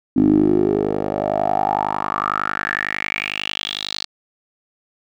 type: tone with band-pass filter sweep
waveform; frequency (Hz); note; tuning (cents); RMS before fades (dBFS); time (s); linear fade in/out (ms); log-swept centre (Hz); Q
10% pulse; 51; G#1; -31; -20; 0.16-4.05; 10; 270 to 4400; 6.3
effects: none